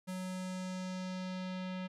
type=tone with low-pass filter sweep; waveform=square; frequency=185 Hz; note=F#3; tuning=in tune; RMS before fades=-40 dBFS; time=0.07-1.88 s; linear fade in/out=20 ms; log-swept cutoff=11000 to 3100 Hz; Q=1.5; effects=none